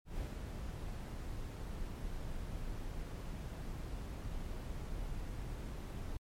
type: noise with ADSR envelope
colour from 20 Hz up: brown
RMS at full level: -39 dBFS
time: 0.05-6.17 s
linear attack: 140 ms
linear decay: 150 ms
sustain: -3 dB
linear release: 5 ms
effects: MP3 64 kbps